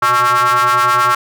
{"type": "ring-modulated tone", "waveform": "square", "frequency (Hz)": 123.47, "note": "B2", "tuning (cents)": 0, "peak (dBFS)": -8, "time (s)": [0.02, 1.15], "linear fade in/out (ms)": 5, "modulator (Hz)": 1230, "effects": []}